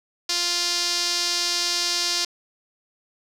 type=tone with band-pass filter; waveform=sawtooth; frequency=349.2 Hz; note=F4; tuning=in tune; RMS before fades=-24 dBFS; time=0.29-2.25 s; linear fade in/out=5 ms; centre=5000 Hz; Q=3; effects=8-bit